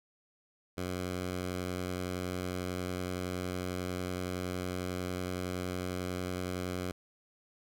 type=tone with vibrato; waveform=10% pulse; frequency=90.9 Hz; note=F#2; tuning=30 cents flat; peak=-26 dBFS; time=0.77-6.92 s; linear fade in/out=10 ms; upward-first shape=sine; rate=10 Hz; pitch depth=9 cents each way; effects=none